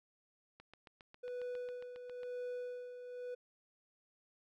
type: click train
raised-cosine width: 0.3 ms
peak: -39 dBFS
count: 13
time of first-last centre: 0.6-2.233 s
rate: 7.35 Hz
type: tone with tremolo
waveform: triangle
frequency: 493.9 Hz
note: B4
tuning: in tune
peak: -37 dBFS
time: 1.23-3.35 s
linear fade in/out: 10 ms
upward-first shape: sine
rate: 1 Hz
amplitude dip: 60%
effects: none